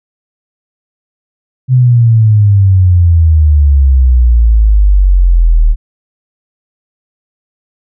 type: exponential sweep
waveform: sine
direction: down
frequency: 130 to 38.07 Hz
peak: -3 dBFS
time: 1.68-5.76 s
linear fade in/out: 50 ms
effects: none